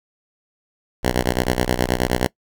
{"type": "ring-modulated tone", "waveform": "5% pulse", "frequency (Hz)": 61.74, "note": "B1", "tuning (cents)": 0, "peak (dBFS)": -4, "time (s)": [1.03, 2.27], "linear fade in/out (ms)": 5, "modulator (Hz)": 35.6, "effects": ["noise-tail reverb RT60 0.1 s tail -22 dB re dry"]}